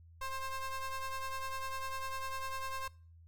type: ring-modulated tone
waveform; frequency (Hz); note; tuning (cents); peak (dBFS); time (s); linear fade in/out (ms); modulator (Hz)
40% pulse; 530; C5; +22; -33; 0.21-2.88; 5; 525
effects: noise-tail reverb RT60 0.4 s tail -22 dB re dry + added 83 Hz sine -55 dBFS peak until 3.27 s